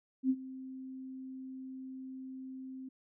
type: tone with ADSR envelope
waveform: sine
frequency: 261.7 Hz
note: C4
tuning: in tune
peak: -24 dBFS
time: 0.23-2.89 s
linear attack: 67 ms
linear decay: 54 ms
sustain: -18 dB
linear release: 8 ms
effects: none